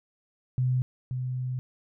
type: tone pair in turn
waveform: sine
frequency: 127.2 / 127.2 Hz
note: C3 / C3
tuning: -48 / -48 cents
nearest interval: unison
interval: 0 cents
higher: neither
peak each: -22 / -28 dBFS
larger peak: first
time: 0.58-0.82 / 1.11-1.59 s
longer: second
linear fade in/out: 0 ms
effects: none